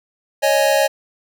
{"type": "chord", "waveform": "square", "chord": "C# suspended second", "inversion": "none", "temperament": "equal", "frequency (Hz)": [554.4, 622.3, 830.6], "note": ["C#5", "D#5", "G#5"], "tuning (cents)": [0, 0, 0], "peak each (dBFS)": [-17, -18, -21], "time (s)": [0.42, 0.88], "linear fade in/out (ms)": 20, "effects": []}